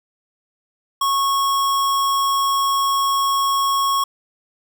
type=tone; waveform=square; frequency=1100 Hz; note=C#6; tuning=14 cents flat; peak=-17 dBFS; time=1.01-4.04 s; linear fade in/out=5 ms; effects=none